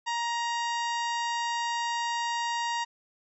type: harmonic tone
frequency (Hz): 940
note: A#5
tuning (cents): +14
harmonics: 1 / 2 / 3 / 4 / 5 / 6 / 7 / 8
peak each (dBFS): -29 / -35 / -39 / -41 / -43 / -45 / -46 / -47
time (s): 0.06-2.85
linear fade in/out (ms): 20
effects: none